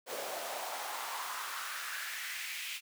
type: noise with high-pass filter sweep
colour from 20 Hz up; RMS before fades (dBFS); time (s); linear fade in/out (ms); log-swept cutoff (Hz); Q
pink; -40; 0.06-2.81; 50; 510 to 2600; 2.9
effects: none